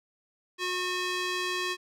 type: tone with band-pass filter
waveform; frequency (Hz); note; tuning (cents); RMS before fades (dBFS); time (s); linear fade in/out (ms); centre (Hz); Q
square; 363.4; F#4; -31; -31; 0.58-1.77; 50; 3000; 0.76
effects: none